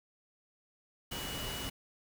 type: tone in noise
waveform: sine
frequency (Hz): 2934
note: F#7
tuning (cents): -15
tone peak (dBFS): -43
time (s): 1.11-1.7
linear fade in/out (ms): 10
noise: pink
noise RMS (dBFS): -40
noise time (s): 1.11-1.7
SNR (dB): -6
effects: none